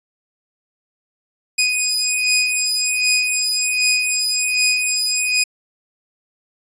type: beating tone pair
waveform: 15% pulse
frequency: 2489 / 2490.3 Hz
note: D#7 / D#7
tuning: 0 / +1 cents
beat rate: 1.3 Hz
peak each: -12 dBFS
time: 1.58-5.44 s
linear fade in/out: 10 ms
effects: resampled to 22050 Hz